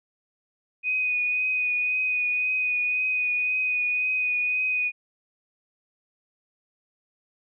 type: tone with vibrato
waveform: sine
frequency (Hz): 2489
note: D#7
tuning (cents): 0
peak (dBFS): -22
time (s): 0.83-4.92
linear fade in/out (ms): 50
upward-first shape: triangle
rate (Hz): 1.9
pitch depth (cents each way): 22
effects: none